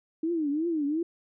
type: tone with vibrato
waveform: sine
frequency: 312.1 Hz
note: D#4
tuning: 5 cents sharp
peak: -25 dBFS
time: 0.23-1.03 s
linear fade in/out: 5 ms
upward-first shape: triangle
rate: 2.8 Hz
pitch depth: 200 cents each way
effects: none